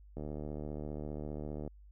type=click train; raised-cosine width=2 ms; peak=-28 dBFS; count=114; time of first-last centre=0.17-1.677 s; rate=75 Hz; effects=added 50 Hz sine -53 dBFS peak until 1.91 s